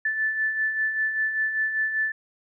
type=beating tone pair; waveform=sine; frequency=1749 / 1754.1 Hz; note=A6 / A6; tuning=-11 / -6 cents; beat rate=5.1 Hz; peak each=-32 / -23 dBFS; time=0.05-2.12 s; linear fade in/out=5 ms; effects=none